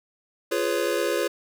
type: chord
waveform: square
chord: C# dominant seventh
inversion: first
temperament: just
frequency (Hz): 346.5 / 415.8 / 498.9 / 554.4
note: E#4 / G#4 / B4 / C#5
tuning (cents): -14 / +2 / +17 / 0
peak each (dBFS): -29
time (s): 0.51-1.28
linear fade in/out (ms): 10
effects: none